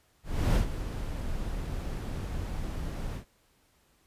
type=noise with ADSR envelope; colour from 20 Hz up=brown; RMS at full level=-22 dBFS; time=0.23-3.25 s; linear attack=330 ms; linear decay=100 ms; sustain=-12 dB; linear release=93 ms; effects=pink hiss -67 dBFS RMS until 4.06 s + resampled to 32000 Hz